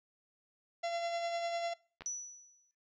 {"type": "tone with tremolo", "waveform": "45% pulse", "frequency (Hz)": 682, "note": "F5", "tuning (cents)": -41, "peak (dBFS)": -33, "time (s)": [0.83, 1.74], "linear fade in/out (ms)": 10, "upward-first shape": "sine", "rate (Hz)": 10, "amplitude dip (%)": 35}
{"type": "clicks", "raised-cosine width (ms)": 0.3, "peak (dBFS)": -30, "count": 2, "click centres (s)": [2.008, 2.02]}
{"type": "tone with exponential decay", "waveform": "sine", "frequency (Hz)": 5920, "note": "F#8", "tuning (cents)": 0, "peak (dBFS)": -33, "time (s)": [2.06, 2.71], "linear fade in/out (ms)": 0, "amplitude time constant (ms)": 140}
{"effects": ["noise-tail reverb RT60 0.4 s tail -22 dB re dry", "resampled to 16000 Hz"]}